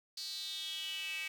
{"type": "tone with high-pass filter sweep", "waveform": "square", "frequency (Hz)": 174.5, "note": "F3", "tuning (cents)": -1, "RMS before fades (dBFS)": -41, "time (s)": [0.17, 1.28], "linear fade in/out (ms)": 5, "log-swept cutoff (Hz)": [4500, 2400], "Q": 7, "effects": []}